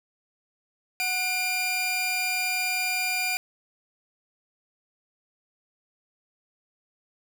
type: tone pair together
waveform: sawtooth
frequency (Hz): 738 / 2395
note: F#5 / D7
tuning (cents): -5 / +33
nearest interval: octave + minor sixth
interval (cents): 2038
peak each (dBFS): -29 / -22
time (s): 1-3.37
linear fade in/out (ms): 0
effects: none